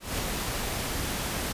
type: noise with ADSR envelope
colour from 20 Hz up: pink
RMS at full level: -29 dBFS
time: 0-1.53 s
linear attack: 180 ms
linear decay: 11 ms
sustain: -2 dB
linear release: 13 ms
effects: resampled to 32000 Hz